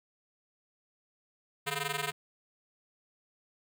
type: ring-modulated tone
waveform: 5% pulse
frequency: 282.2 Hz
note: C#4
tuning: 31 cents sharp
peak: -18 dBFS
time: 1.66-2.12 s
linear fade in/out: 10 ms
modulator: 130 Hz
effects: none